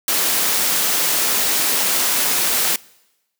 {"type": "noise", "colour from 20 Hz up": "white", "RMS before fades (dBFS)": -18, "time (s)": [0.08, 2.76], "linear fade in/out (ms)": 2, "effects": ["noise-tail reverb RT60 1.0 s tail -24 dB re dry", "high-pass 200 Hz 12 dB/octave"]}